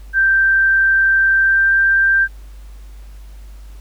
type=tone with pitch glide; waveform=sine; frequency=1568 to 1577.1 Hz; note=G6 to G6; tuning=0 to +10 cents; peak=-10 dBFS; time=0.13-2.28 s; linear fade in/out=50 ms; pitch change=+10 cents; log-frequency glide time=1.42-1.7 s; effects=added 50 Hz sine -33 dBFS peak until 3.8 s + pink hiss -51 dBFS RMS until 3.8 s